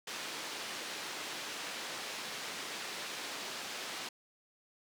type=band-pass noise; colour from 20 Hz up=white; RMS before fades=-42 dBFS; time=0.07-4.09 s; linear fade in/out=5 ms; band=220 to 4600 Hz; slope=12 dB/octave; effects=none